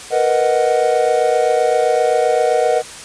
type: chord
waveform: triangle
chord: B major seventh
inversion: third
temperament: equal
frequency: 466.2 / 493.9 / 622.3 / 740 Hz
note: A#4 / B4 / D#5 / F#5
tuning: 0 / 0 / 0 / 0 cents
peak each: -16 dBFS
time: 0.1-2.83 s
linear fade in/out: 50 ms
effects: white hiss -33 dBFS RMS until 3.04 s + resampled to 22050 Hz